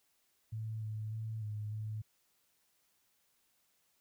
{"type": "tone with pitch steps", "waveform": "sine", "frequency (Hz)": [110.3, 108.2, 110.7, 105.8, 108.1], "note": ["A2", "A2", "A2", "G#2", "A2"], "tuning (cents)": [5, -29, 11, 33, -30], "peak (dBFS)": -37, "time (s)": [0.52, 2.02], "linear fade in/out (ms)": 10, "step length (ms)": 300, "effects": ["white hiss -75 dBFS RMS until 4 s"]}